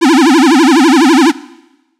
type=tone with vibrato; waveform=square; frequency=293.7 Hz; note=D4; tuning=in tune; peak=-5 dBFS; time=0.01-1.32 s; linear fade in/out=20 ms; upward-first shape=sine; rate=12 Hz; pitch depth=280 cents each way; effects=noise-tail reverb RT60 1.0 s tail -18 dB re dry + low-pass 8000 Hz 12 dB/octave